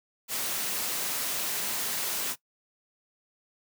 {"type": "noise", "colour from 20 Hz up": "white", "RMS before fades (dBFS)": -31, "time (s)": [0.28, 2.36], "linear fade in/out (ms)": 50, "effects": ["noise-tail reverb RT60 0.1 s tail -19 dB re dry", "high-pass 150 Hz 12 dB/octave"]}